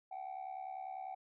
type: tone with amplitude modulation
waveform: sine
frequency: 759 Hz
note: F#5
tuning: 44 cents sharp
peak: -36 dBFS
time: 0.11-1.15 s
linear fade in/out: 10 ms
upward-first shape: sine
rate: 70.1 Hz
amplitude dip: 85%
effects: tanh soft clip ceiling -38 dBFS